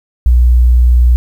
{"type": "tone", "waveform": "sine", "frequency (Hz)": 60.8, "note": "B1", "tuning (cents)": -26, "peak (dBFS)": -4, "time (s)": [0.26, 1.16], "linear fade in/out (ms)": 0, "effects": ["7-bit"]}